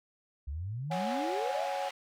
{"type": "exponential sweep", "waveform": "sine", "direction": "up", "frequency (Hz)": [65.41, 722], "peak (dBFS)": -34, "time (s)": [0.47, 1.66], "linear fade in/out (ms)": 10}
{"type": "chord", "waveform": "sine", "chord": "C# suspended fourth", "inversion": "none", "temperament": "equal", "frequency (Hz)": [554.4, 740, 830.6], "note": ["C#5", "F#5", "G#5"], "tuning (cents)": [0, 0, 0], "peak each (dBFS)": -36, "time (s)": [0.9, 1.9], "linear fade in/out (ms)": 20}
{"type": "band-pass noise", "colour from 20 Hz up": "white", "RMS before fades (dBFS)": -44, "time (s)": [0.91, 1.91], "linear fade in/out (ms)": 5, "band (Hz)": [620, 2800], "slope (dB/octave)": 12}
{"effects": []}